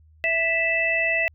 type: harmonic tone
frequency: 659.3 Hz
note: E5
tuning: in tune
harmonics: 1 / 3 / 4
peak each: -27 / -23 / -23 dBFS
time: 0.24-1.28 s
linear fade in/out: 0 ms
effects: added 78 Hz sine -51 dBFS peak until 1.34 s

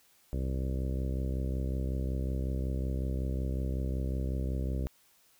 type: harmonic tone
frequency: 65.41 Hz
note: C2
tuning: in tune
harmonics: 1 / 2 / 3 / 4 / 5 / 6 / 7 / 8 / 9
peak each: -31 / -37 / -41 / -43 / -45 / -47 / -48 / -49 / -50 dBFS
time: 0.33-4.87 s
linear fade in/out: 0 ms
effects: white hiss -65 dBFS RMS until 5.39 s

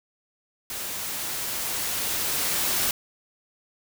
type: noise with level ramp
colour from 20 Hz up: white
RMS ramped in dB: -33 to -24 dBFS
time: 0.7-2.91 s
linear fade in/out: 2 ms
effects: none

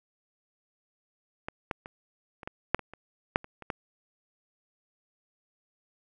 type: clicks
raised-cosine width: 0.5 ms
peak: -19 / -15 / -26 / -28 / -20 / -6 / -25 / -29 / -7 / -29 / -28 / -16 dBFS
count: 12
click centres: 1.485 / 1.712 / 1.859 / 2.432 / 2.475 / 2.746 / 2.793 / 2.936 / 3.359 / 3.444 / 3.623 / 3.702 s
effects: none

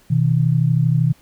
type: tone pair together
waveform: sine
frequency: 125.9 / 158.62 Hz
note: B2 / D#3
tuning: +34 / +34 cents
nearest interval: major third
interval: 400 cents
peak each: -16 dBFS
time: 0.1-1.13 s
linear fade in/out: 10 ms
effects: pink hiss -54 dBFS RMS until 1.21 s

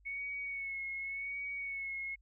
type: tone with vibrato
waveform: sine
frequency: 2210 Hz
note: C#7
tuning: 6 cents flat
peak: -37 dBFS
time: 0.05-2.16 s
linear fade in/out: 20 ms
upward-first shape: sine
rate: 0.89 Hz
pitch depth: 35 cents each way
effects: added 50 Hz sine -62 dBFS peak until 2.21 s

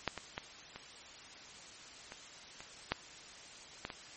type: clicks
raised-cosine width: 0.3 ms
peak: -15 / -24 / -21 / -28 / -29 / -30 / -14 / -21 / -26 dBFS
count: 9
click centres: 0.077 / 0.177 / 0.379 / 0.76 / 2.121 / 2.605 / 2.92 / 3.851 / 3.902 s
effects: white hiss -52 dBFS RMS until 4.16 s + MP3 32 kbps

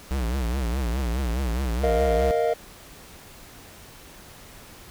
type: tone with vibrato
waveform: square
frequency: 62 Hz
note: B1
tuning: 7 cents sharp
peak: -24 dBFS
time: 0.11-2.31 s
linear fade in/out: 0 ms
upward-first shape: triangle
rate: 4.8 Hz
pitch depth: 210 cents each way
type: chord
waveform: triangle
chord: Bb suspended fourth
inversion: none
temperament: equal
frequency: 466.2 / 622.3 / 698.5 Hz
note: Bb4 / Eb5 / F5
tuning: 0 / 0 / 0 cents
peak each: -21 / -23 / -24 dBFS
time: 1.83-2.54 s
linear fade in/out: 10 ms
effects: pink hiss -46 dBFS RMS until 4.9 s

